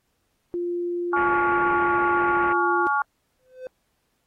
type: tone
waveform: sine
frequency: 349.2 Hz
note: F4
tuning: in tune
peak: -24 dBFS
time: 0.54-2.87 s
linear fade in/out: 0 ms
type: harmonic tone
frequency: 282.4 Hz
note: C#4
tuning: 32 cents sharp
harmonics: 3 / 4 / 5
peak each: -24 / -24 / -24 dBFS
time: 1.13-3.02 s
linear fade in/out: 2 ms
type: low-pass noise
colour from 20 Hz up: white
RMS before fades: -34 dBFS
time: 1.16-2.53 s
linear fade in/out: 5 ms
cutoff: 2300 Hz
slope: 48 dB/octave
type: tone with exponential growth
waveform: triangle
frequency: 512 Hz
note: C5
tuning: 38 cents flat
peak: -27 dBFS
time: 3.39-3.67 s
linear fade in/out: 1 ms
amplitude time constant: 59 ms
effects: pink hiss -72 dBFS RMS until 4.26 s + AAC 48 kbps